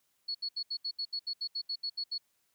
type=tone bursts; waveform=sine; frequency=4377 Hz; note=C#8; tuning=23 cents flat; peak=-32 dBFS; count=14; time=0.28-2.181 s; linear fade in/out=10 ms; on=68 ms; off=73 ms; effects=white hiss -75 dBFS RMS until 2.54 s